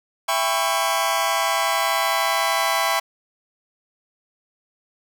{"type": "chord", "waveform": "sawtooth", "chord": "C# half-diminished seventh", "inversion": "first", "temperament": "just", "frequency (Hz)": [665.2, 798.3, 997.9, 1108.7], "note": ["E5", "G5", "B5", "C#6"], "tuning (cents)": [16, 31, 18, 0], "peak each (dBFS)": -21, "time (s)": [0.28, 3], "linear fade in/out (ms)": 10, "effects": []}